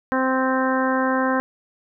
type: harmonic tone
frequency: 260.9 Hz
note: C4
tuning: 5 cents flat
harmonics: 1 / 2 / 3 / 4 / 5 / 6 / 7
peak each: -22 / -24 / -28 / -25 / -31 / -27 / -32 dBFS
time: 0.12-1.4 s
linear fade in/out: 0 ms
effects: none